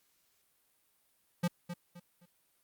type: tone with echo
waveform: square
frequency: 174.61 Hz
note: F3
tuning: in tune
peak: -28 dBFS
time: 1.43-1.48 s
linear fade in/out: 10 ms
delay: 260 ms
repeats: 3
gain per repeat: -10 dB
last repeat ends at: 2.26 s
effects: white hiss -73 dBFS RMS until 2.63 s + Opus 48 kbps